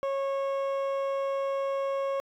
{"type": "tone pair together", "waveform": "triangle", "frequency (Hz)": [548, 1096], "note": ["C#5", "C#6"], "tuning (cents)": [-20, -20], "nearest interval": "octave", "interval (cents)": 1200, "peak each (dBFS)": [-23, -30], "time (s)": [0.03, 2.2], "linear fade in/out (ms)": 0, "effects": ["tanh soft clip ceiling -25 dBFS"]}